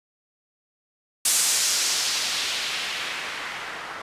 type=noise with low-pass filter sweep; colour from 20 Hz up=blue; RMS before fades=-26 dBFS; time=1.25-4.02 s; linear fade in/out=5 ms; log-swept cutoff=8900 to 1300 Hz; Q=1.2; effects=resampled to 32000 Hz